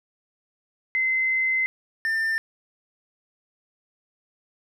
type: tone pair in turn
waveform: sine / triangle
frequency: 2059 / 1793.9 Hz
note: C7 / A6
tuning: -28 / +33 cents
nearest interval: major second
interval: 239 cents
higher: first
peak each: -20 dBFS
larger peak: neither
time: 0.95-1.66 / 2.05-2.38 s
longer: first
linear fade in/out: 0 ms
effects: none